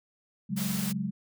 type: chord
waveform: sine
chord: C# suspended fourth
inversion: none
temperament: just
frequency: 138.59 / 184.79 / 207.9 Hz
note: C#3 / F#3 / G#3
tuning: 0 / -2 / +2 cents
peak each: -37 / -32 / -32 dBFS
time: 0.49-1.11 s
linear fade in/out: 20 ms
type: noise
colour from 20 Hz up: white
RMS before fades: -36 dBFS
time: 0.56-0.93 s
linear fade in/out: 20 ms
effects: none